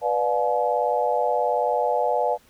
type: chord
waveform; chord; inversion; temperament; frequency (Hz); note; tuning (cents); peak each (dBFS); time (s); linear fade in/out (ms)
sine; B diminished seventh; none; just; 493.9 / 592.7 / 711.2 / 853.4; B4 / D5 / F5 / Ab5; 0 / +16 / +31 / +47; -25; 0.01-2.38; 50
effects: pink hiss -57 dBFS RMS until 2.49 s